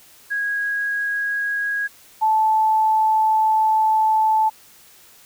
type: tone pair in turn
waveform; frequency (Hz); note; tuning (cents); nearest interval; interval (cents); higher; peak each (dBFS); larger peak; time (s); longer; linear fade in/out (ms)
sine; 1649 / 873.5; G#6 / A5; -13 / -13; major seventh; 1100; first; -20 / -14; second; 0.3-1.88 / 2.21-4.5; second; 20
effects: white hiss -49 dBFS RMS until 5.25 s